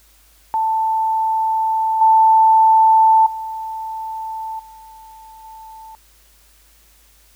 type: tone with level steps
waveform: sine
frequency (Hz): 885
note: A5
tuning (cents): +10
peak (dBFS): -15 / -8 / -24 / -38 / -35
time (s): 0.54-5.95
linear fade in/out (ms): 0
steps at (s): 2.01 / 3.26 / 4.59 / 5.44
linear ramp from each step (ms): 5
effects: added 52 Hz sine -53 dBFS peak until 7.35 s + white hiss -53 dBFS RMS until 7.35 s